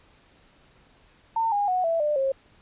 sine tone with pitch steps, 905 / 815.6 / 735.1 / 662.5 / 597.1 / 538.1 Hz, A5 / G#5 / F#5 / E5 / D5 / C5, +48 / -32 / -11 / +9 / +29 / +48 cents, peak -21 dBFS, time 1.36-2.32 s, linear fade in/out 5 ms, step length 160 ms, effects pink hiss -58 dBFS RMS until 2.61 s + resampled to 8000 Hz

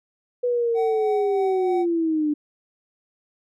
sine linear sweep, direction down, 493.9 to 293.7 Hz, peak -19 dBFS, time 0.43-2.34 s, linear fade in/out 10 ms
triangle tone with tremolo, 754 Hz, F#5, 32 cents sharp, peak -23 dBFS, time 0.74-1.86 s, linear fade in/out 50 ms, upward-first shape sine, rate 3.2 Hz, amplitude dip 35%
effects none

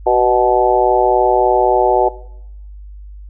harmonic tone with a mistuned harmonic, 123.47 Hz, B2, in tune, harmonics 3 / 4 / 5 / 6 / 7, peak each -16 / -16 / -16 / -16 / -16 dBFS, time 0.06-2.09 s, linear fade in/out 10 ms, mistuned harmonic 3, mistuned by +29 cents, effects noise-tail reverb RT60 0.8 s tail -19 dB re dry + added 50 Hz sine -31 dBFS peak until 3.29 s

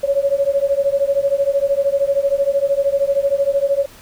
sine beating tone pair, 551 / 564 Hz, C#5 / C#5, -11 / +30 cents, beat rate 13 Hz, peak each -17 dBFS, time 0.03-3.86 s, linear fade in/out 10 ms, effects pink hiss -43 dBFS RMS until 4.01 s

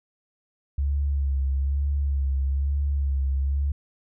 sine tone with vibrato, 69.3 Hz, C#2, in tune, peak -21 dBFS, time 0.78-3.72 s, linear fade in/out 5 ms, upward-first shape sine, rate 1.1 Hz, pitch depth 44 cents each way, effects none

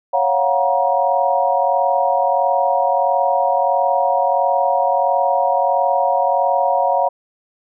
sine chord, Gb major seventh, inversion second, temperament equal with one note detuned, 554.4 / 698.5 / 740 / 948.1 Hz, Db5 / F5 / Gb5 / Bb5, 0 / 0 / 0 / +29 cents, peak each -19 dBFS, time 0.13-7.09 s, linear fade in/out 10 ms, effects none

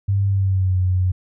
sine tone with pitch glide, 99 to 91.84 Hz, G2 to F#2, +18 to -12 cents, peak -15 dBFS, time 0.08-1.12 s, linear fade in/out 10 ms, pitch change -130 cents, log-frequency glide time 0.27-0.78 s, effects none

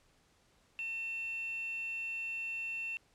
sine tone with quantisation, 2700 Hz, E7, 41 cents sharp, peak -36 dBFS, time 0.79-2.97 s, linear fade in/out 0 ms, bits 9, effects pink hiss -69 dBFS RMS until 3.14 s + low-pass 9000 Hz 12 dB/octave

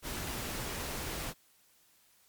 pink noise, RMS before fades -38 dBFS, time 0.02-1.34 s, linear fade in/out 50 ms, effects white hiss -66 dBFS RMS until 2.28 s + MP3 96 kbps

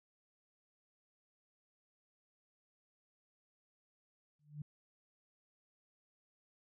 sine tone with exponential growth, 148.6 Hz, D3, 21 cents sharp, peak -38 dBFS, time 4.39-4.62 s, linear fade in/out 5 ms, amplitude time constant 49 ms, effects none

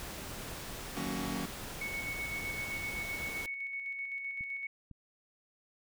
pink noise, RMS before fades -43 dBFS, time 0-3.46 s, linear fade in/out 0 ms
sawtooth chord, D# minor seventh, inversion none, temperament just, 155.56 / 186.68 / 233.3 / 280 Hz, D#3 / F#3 / A#3 / C#4, 0 / +16 / +2 / +18 cents, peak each -41 / -35 / -36 / -35 dBFS, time 0.96-1.46 s, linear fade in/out 10 ms
sine tone with tremolo, 2217 Hz, C#7, in tune, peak -35 dBFS, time 1.81-4.67 s, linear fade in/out 5 ms, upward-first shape square, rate 7.8 Hz, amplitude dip 35%
clicks, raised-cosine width 5 ms, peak -37 dBFS, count 5, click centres 2.594 / 2.683 / 3.288 / 4.409 / 4.913 s
effects none

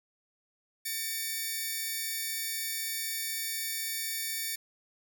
5% pulse tone pair together, 1796 / 2271 Hz, A6 / C#7, +35 / +41 cents, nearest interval major third, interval 406 cents, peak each -25 dBFS, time 0.85-4.56 s, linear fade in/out 10 ms, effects none

